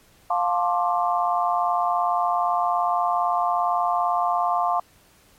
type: chord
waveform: sine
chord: D minor seventh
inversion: first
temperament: just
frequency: 704.8 / 881 / 1057.2 / 1174.7 Hz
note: F5 / A5 / C6 / D6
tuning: +16 / +2 / +18 / 0 cents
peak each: -22 / -27 / -25 / -27 dBFS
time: 0.3-4.8 s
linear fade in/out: 5 ms
effects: pink hiss -56 dBFS RMS until 5.38 s + MP3 64 kbps